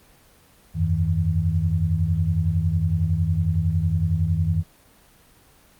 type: tone cluster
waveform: sine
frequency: 84.2 / 95.1 / 159.7 Hz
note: E2 / F#2 / D#3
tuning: +37 / +48 / +45 cents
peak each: -23 dBFS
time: 0.74-4.64 s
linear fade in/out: 50 ms
effects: pink hiss -54 dBFS RMS until 5.79 s + Opus 24 kbps